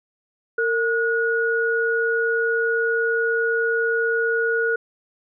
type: tone pair together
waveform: sine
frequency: 457.4 / 1452 Hz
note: A#4 / F#6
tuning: -33 / -33 cents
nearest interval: octave + minor sixth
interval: 2000 cents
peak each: -21 dBFS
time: 0.58-4.76 s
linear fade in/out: 5 ms
effects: none